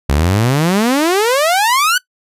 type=exponential sweep; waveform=sawtooth; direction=up; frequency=65.41 to 1526 Hz; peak=-7 dBFS; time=0.09-1.98 s; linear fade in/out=5 ms; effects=noise-tail reverb RT60 0.1 s tail -20 dB re dry + resampled to 32000 Hz